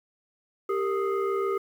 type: tone with frequency modulation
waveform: sine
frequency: 392 Hz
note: G4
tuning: in tune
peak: -24 dBFS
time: 0.69-1.58 s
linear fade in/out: 5 ms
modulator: 851 Hz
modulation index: 0.93
effects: 9-bit